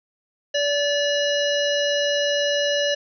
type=harmonic tone with a mistuned harmonic; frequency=578 Hz; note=D5; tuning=28 cents flat; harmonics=1 / 3 / 5 / 7 / 9 / 10; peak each=-21 / -27 / -26 / -31 / -34 / -33 dBFS; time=0.54-2.95 s; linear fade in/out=10 ms; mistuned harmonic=10; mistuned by=+45 cents; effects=none